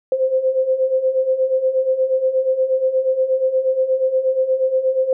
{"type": "beating tone pair", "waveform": "sine", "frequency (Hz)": [516, 524.4], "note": ["C5", "C5"], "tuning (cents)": [-24, 4], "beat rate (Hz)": 8.4, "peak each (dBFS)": [-21, -16], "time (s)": [0.12, 5.13], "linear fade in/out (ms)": 2, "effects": []}